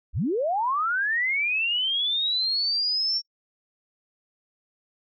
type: linear sweep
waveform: sine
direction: up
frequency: 34.65 to 5510 Hz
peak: -22 dBFS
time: 0.13-3.22 s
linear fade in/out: 50 ms
effects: noise-tail reverb RT60 0.1 s tail -26 dB re dry